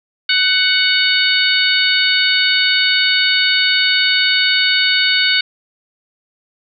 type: harmonic tone with a mistuned harmonic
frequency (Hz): 740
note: F#5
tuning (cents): 0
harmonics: 2 / 3 / 4 / 5 / 6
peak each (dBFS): -18 / -18 / -18 / -18 / -18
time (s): 0.29-5.41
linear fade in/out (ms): 5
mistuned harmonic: 2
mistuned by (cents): +24
effects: none